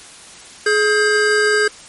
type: tone pair together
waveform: square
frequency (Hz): 422.3 / 1596.4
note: G#4 / G6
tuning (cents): +29 / +31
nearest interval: octave + major seventh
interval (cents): 2302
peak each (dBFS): -16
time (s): 0.66-1.68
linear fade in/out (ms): 5
effects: white hiss -39 dBFS RMS until 1.88 s + MP3 48 kbps